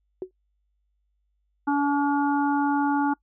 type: tone with exponential decay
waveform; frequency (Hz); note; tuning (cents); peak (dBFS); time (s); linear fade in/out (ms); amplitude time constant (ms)
sine; 371.2; F#4; +6; -24; 0.22-0.31; 1; 18
type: harmonic tone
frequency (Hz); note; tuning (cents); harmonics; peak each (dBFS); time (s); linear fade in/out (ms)
285.6; D4; -48; 1 / 3 / 4 / 5; -22 / -25 / -34 / -31; 1.67-3.14; 10
effects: noise-tail reverb RT60 0.1 s tail -25 dB re dry + added 50 Hz sine -69 dBFS peak until 3.22 s